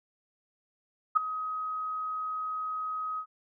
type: tone with ADSR envelope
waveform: sine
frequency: 1263 Hz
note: D#6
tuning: 26 cents sharp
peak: -16 dBFS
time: 1.15-3.26 s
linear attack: 19 ms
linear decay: 8 ms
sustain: -15 dB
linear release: 75 ms
effects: none